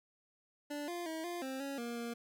25% pulse tone with pitch steps, 292.2 / 348.1 / 320.5 / 348.7 / 264.3 / 277.1 / 236.5 / 235.1 Hz, D4 / F4 / E4 / F4 / C4 / C#4 / A#3 / A#3, -9 / -6 / -49 / -3 / +18 / -1 / +25 / +15 cents, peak -35 dBFS, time 0.7-2.14 s, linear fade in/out 10 ms, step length 180 ms, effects none

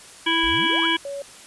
harmonic tone, 329.6 Hz, E4, in tune, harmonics 1 / 3 / 5 / 7 / 9 / 10, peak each -25 / -25 / -25 / -25 / -25 / -25 dBFS, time 0.26-0.97 s, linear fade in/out 10 ms
triangle exponential sweep, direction up, 37.75 to 1623 Hz, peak -29 dBFS, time 0.43-0.87 s, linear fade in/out 10 ms
sine tone, 561 Hz, C#5, 21 cents sharp, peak -28 dBFS, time 1.05-1.22 s, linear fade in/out 2 ms
effects white hiss -44 dBFS RMS until 1.46 s + resampled to 24000 Hz

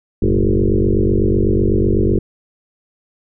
sine tone with frequency modulation, 160 Hz, D#3, 49 cents sharp, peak -11 dBFS, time 0.22-2.19 s, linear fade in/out 5 ms, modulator 48 Hz, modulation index 5.5, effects none

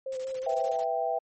sine tone with vibrato, 523.3 Hz, C5, in tune, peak -31 dBFS, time 0.06-0.72 s, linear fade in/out 5 ms, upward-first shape square, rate 5.4 Hz, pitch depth 21 cents each way
white noise bursts, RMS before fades -47 dBFS, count 10, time 0.12-0.838 s, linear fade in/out 2 ms, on 52 ms, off 22 ms
sine chord, E minor, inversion second, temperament equal, 493.9 / 659.3 / 784 Hz, B4 / E5 / G5, 0 / 0 / 0 cents, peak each -33 / -29 / -30 dBFS, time 0.46-1.19 s, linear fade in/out 10 ms
effects MP3 32 kbps

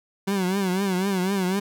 30% pulse tone with vibrato, 190.1 Hz, F#3, 47 cents sharp, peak -19 dBFS, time 0.27-1.6 s, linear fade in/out 10 ms, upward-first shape triangle, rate 4 Hz, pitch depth 120 cents each way, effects none

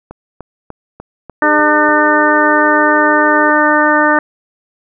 click train, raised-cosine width 1 ms, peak -15 dBFS, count 7, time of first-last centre 0.11-1.89 s, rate 3.37 Hz
harmonic tone, 301.1 Hz, D4, 43 cents sharp, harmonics 1 / 2 / 3 / 4 / 5 / 6, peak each -15 / -15 / -15 / -15 / -15 / -15 dBFS, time 1.42-4.19 s, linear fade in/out 2 ms
sine tone, 410 Hz, G#4, 22 cents flat, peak -21 dBFS, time 1.43-3.5 s, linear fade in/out 2 ms
effects none

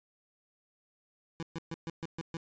25% pulse tone bursts, 165.3 Hz, E3, 5 cents sharp, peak -32 dBFS, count 7, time 1.4-2.369 s, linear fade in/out 0 ms, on 27 ms, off 130 ms, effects resampled to 16000 Hz

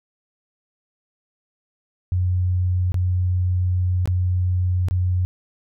sine tone with dropouts, 90.7 Hz, F#2, 34 cents flat, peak -17 dBFS, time 2.12-5.25 s, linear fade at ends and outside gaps 0 ms, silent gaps 2.92-2.943 / 4.057-4.075 / 4.885-4.91 s, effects none

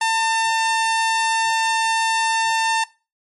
sawtooth tone, 899 Hz, A5, 37 cents sharp, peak -13 dBFS, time 0.01-2.84 s, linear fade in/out 5 ms, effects noise-tail reverb RT60 0.3 s tail -20 dB re dry + MP3 48 kbps

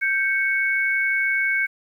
sine tone pair together, 1567.7 / 2217 Hz, G6 / C#7, 0 / 0 cents, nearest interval tritone, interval 600 cents, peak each -22 / -21 dBFS, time 0.01-1.67 s, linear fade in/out 20 ms, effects 9-bit

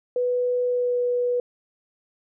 sine tone with pitch glide, 493.9 to 489.6 Hz, B4 to B4, 0 to -15 cents, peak -20 dBFS, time 0.16-1.4 s, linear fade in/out 2 ms, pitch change -15 cents, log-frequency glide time 0.65-0.99 s, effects none

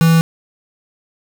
triangle tone with quantisation, 164.1 Hz, E3, 8 cents flat, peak -6 dBFS, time 0.01-0.21 s, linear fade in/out 0 ms, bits 3, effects none

